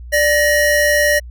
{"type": "tone pair together", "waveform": "square", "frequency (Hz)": [589, 1886.2], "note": ["D5", "A#6"], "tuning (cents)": [5, 20], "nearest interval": "octave + minor sixth", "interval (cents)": 2015, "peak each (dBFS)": -15, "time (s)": [0.12, 1.2], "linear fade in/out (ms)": 20, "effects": ["added 60 Hz sine -30 dBFS peak until 1.3 s"]}